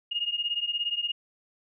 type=beating tone pair; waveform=sine; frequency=2846 / 2863 Hz; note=F7 / F7; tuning=+32 / +42 cents; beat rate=17 Hz; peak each=-29 / -31 dBFS; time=0.11-1.12 s; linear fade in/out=10 ms; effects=none